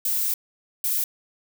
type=noise bursts at uneven times; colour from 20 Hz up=violet; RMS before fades=-24 dBFS; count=2; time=0.05-0.34 / 0.84-1.04 s; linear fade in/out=2 ms; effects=none